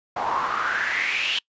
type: noise with band-pass filter sweep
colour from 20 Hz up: pink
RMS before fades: -25 dBFS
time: 0.16-1.39 s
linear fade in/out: 5 ms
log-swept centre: 820 to 3100 Hz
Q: 5.8
effects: noise-tail reverb RT60 0.1 s tail -25 dB re dry + resampled to 16000 Hz